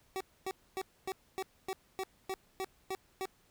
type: tone bursts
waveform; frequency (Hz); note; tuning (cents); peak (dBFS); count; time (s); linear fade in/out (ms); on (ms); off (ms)
25% pulse; 380.6; F#4; +49; -31; 11; 0.16-3.255; 0; 45; 260
effects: pink hiss -68 dBFS RMS until 3.5 s